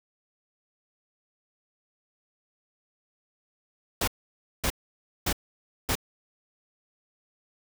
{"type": "noise bursts", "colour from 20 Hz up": "pink", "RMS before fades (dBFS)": -26, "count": 4, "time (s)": [4.01, 5.954], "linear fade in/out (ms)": 5, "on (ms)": 66, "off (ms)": 560, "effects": []}